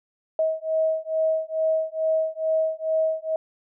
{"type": "beating tone pair", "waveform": "sine", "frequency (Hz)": [636, 638.3], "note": ["D#5", "D#5"], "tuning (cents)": [38, 44], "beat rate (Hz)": 2.3, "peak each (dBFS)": -24, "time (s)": [0.39, 3.36], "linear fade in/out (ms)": 2, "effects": []}